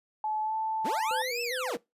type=tone with pitch glide; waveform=sine; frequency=861 to 879.6 Hz; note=A5 to A5; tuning=-38 to -1 cents; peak=-28 dBFS; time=0.24-1.22 s; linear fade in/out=2 ms; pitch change=+37 cents; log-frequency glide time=0.42-0.55 s
type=linear two-way sweep; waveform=25% pulse; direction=up then down; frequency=134.5 to 2700 to 134.5 Hz; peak=-28 dBFS; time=0.84-1.77 s; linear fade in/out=20 ms; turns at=1.42 s
type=tone with vibrato; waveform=sine; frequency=493.9 Hz; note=B4; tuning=in tune; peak=-34 dBFS; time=1.11-1.77 s; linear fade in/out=0 ms; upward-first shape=square; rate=2.5 Hz; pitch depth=56 cents each way
effects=noise-tail reverb RT60 0.2 s tail -22 dB re dry + resampled to 32000 Hz